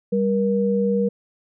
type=tone pair together; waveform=sine; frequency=197.38 / 475.6 Hz; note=G3 / A#4; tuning=+12 / +35 cents; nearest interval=octave + minor third; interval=1523 cents; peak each=-20 dBFS; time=0.12-1.09 s; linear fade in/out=10 ms; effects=none